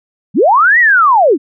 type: linear two-way sweep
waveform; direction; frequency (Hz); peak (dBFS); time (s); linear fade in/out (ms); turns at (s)
sine; up then down; 142.9 to 1985 to 241.4; -5; 0.34-1.38; 50; 0.79
effects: none